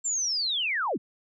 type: linear sweep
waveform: sine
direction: down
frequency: 7459 to 122.5 Hz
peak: -25 dBFS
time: 0.04-0.98 s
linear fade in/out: 20 ms
effects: none